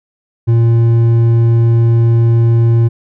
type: tone with hard clipping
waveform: triangle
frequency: 115.9 Hz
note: A#2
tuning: 10 cents flat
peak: -8 dBFS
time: 0.47-2.89 s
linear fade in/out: 20 ms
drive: 9 dB
effects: none